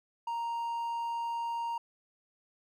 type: tone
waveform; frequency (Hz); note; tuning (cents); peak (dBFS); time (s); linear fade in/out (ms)
triangle; 932.3; A#5; 0; -30; 0.27-1.78; 5
effects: none